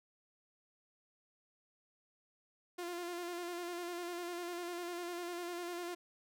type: tone with vibrato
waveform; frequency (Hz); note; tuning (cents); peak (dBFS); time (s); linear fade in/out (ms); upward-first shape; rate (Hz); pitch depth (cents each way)
sawtooth; 349.2; F4; 0; -36; 2.78-5.95; 10; square; 10; 30
effects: none